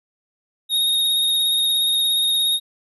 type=tone with vibrato; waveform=square; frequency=3729 Hz; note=A#7; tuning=in tune; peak=-17 dBFS; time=0.69-2.6 s; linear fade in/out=50 ms; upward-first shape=triangle; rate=17 Hz; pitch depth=27 cents each way; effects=none